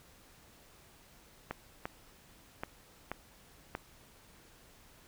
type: clicks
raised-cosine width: 0.5 ms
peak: -21 dBFS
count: 5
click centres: 1.51 / 1.855 / 2.635 / 3.116 / 3.751 s
effects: pink hiss -60 dBFS RMS until 5.07 s